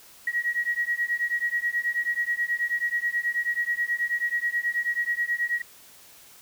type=beating tone pair; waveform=sine; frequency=1901 / 1910.3 Hz; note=A#6 / A#6; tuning=+33 / +42 cents; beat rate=9.3 Hz; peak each=-27 dBFS; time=0.27-5.62 s; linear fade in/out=5 ms; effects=white hiss -51 dBFS RMS until 6.41 s